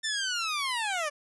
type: linear sweep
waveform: 15% pulse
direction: down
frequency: 1800 to 569 Hz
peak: -22 dBFS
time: 0.03-1.1 s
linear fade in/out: 20 ms
effects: resampled to 24000 Hz